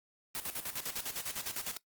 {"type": "noise with tremolo", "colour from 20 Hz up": "white", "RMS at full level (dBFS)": -37, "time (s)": [0.35, 1.77], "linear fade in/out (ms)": 0, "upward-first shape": "square", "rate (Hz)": 9.9, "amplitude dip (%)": 70, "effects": ["noise-tail reverb RT60 0.1 s tail -19 dB re dry", "Opus 32 kbps"]}